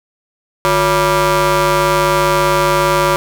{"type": "ring-modulated tone", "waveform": "20% pulse", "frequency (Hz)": 205, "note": "G#3", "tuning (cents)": -22, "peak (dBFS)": -3, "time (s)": [0.65, 3.16], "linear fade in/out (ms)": 0, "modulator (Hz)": 768, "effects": []}